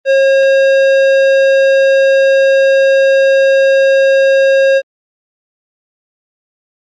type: tone with tanh clipping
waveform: sine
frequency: 541 Hz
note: C#5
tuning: 42 cents flat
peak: -8 dBFS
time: 0.05-4.82 s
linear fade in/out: 50 ms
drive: 14 dB
effects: Opus 32 kbps